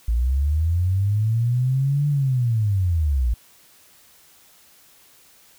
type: linear two-way sweep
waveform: sine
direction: up then down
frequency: 55 to 147.3 to 55 Hz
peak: -17 dBFS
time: 0.08-3.34 s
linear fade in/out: 5 ms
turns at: 2.08 s
effects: white hiss -53 dBFS RMS until 5.58 s